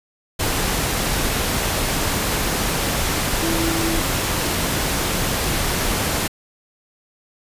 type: tone in noise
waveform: sine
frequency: 329.6 Hz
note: E4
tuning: in tune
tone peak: -22 dBFS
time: 3.42-4 s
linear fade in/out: 10 ms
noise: pink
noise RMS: -21 dBFS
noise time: 0.39-6.28 s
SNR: -4 dB
effects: resampled to 32000 Hz